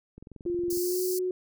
click train, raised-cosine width 3 ms, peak -32 dBFS, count 14, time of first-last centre 0.18-0.774 s, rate 21.9 Hz
sine tone with pitch glide, 349.2 to 366.6 Hz, F4 to F#4, 0 to -16 cents, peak -26 dBFS, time 0.46-1.31 s, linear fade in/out 2 ms, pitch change +84 cents, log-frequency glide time 0.71-1.01 s
white high-pass noise, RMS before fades -35 dBFS, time 0.7-1.19 s, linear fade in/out 5 ms, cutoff 4400 Hz, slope 96 dB/octave
effects none

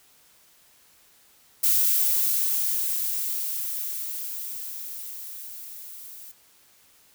violet noise with level ramp, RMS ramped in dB -20 to -43 dBFS, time 1.63-6.32 s, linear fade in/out 10 ms, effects white hiss -58 dBFS RMS until 7.14 s

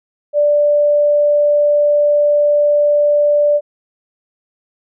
sine tone, 587.3 Hz, D5, in tune, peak -9 dBFS, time 0.33-3.61 s, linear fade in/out 50 ms, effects none

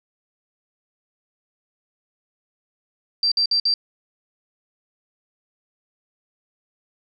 sine tone bursts, 4699 Hz, D8, in tune, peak -16 dBFS, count 4, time 3.23-3.74 s, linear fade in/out 2 ms, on 87 ms, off 54 ms, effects none

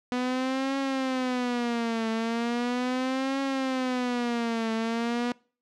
sawtooth tone with vibrato, 246.9 Hz, B3, in tune, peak -22 dBFS, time 0.12-5.32 s, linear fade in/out 0 ms, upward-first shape triangle, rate 0.38 Hz, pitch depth 180 cents each way, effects noise-tail reverb RT60 0.4 s tail -24 dB re dry + low-pass 5000 Hz 12 dB/octave

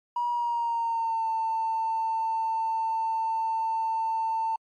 triangle tone with pitch glide, 960 to 895.7 Hz, B5 to A5, -49 to +31 cents, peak -21 dBFS, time 0.16-4.56 s, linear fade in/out 5 ms, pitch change -120 cents, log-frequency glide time 0.3-1.25 s, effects tanh soft clip ceiling -22 dBFS + MP3 48 kbps

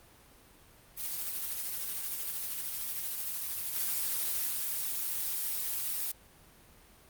blue noise with tremolo, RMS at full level -35 dBFS, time 0.96-4.52 s, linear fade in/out 50 ms, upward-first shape sine, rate 13 Hz, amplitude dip 30%
blue noise, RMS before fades -34 dBFS, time 3.75-6.12 s, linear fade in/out 10 ms
effects pink hiss -58 dBFS RMS until 7.09 s + Opus 32 kbps

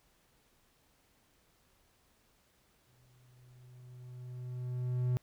triangle tone with exponential growth, 124.7 Hz, B2, 17 cents sharp, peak -25 dBFS, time 2.87-5.17 s, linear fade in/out 0 ms, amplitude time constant 500 ms, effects pink hiss -70 dBFS RMS until 5.22 s

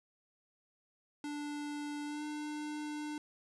square tone with pitch glide, 293.4 to 299.7 Hz, D4 to D4, -2 to +35 cents, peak -39 dBFS, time 1.24-3.18 s, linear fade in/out 2 ms, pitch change +37 cents, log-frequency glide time 2.05-2.24 s, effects resampled to 24000 Hz

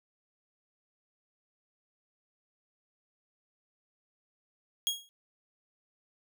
sawtooth tone with exponential decay, 3291 Hz, G#7, 16 cents flat, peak -21 dBFS, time 4.87-5.09 s, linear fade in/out 0 ms, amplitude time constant 47 ms, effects none

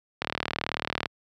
click train, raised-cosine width 0.3 ms, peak -10 dBFS, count 33, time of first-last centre 0.22-1.058 s, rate 38.2 Hz, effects high-pass 80 Hz 12 dB/octave

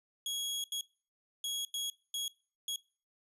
sawtooth tone bursts at uneven times, 3322 Hz, G#7, in tune, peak -31 dBFS, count 6, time 0.26-0.64 / 0.72-0.81 / 1.44-1.65 / 1.74-1.9 / 2.14-2.28 / 2.68-2.76 s, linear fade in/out 2 ms, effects noise-tail reverb RT60 0.4 s tail -22 dB re dry + resampled to 32000 Hz

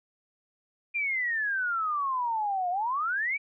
sine exponential two-way sweep, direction down then up, 2420 to 699 to 2356 Hz, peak -26 dBFS, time 0.94-3.38 s, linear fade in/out 20 ms, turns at 2.7 s, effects none

